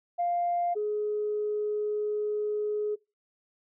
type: tone pair in turn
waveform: sine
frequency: 698.5 / 420.4 Hz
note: F5 / G#4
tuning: 0 / +21 cents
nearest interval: major sixth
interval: 879 cents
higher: first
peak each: -24 / -26 dBFS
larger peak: first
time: 0.18-0.75 / 0.75-2.96 s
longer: second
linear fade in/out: 20 ms
effects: noise-tail reverb RT60 0.3 s tail -26 dB re dry + tanh soft clip ceiling -20 dBFS